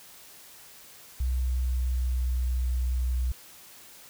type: tone with pitch glide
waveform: sine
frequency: 63 to 62.24 Hz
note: B1 to B1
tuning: +35 to +14 cents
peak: -24 dBFS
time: 1.2-3.32 s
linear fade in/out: 5 ms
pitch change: -21 cents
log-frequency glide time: 1.7-2.43 s
effects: white hiss -50 dBFS RMS until 4.09 s